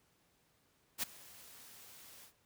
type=noise with ADSR envelope; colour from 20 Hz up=white; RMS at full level=-34 dBFS; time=0.98-2.33 s; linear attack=47 ms; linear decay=14 ms; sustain=-22 dB; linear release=95 ms; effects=pink hiss -73 dBFS RMS until 2.45 s + high-pass 60 Hz 12 dB/octave